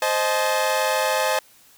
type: chord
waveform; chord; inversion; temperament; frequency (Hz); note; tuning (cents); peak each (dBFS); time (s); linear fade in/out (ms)
sawtooth; A diminished; first; equal with one note detuned; 523.3 / 622.3 / 860.9; C5 / Eb5 / A5; 0 / 0 / -38; -20; 0.02-1.39; 2
effects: white hiss -53 dBFS RMS until 1.77 s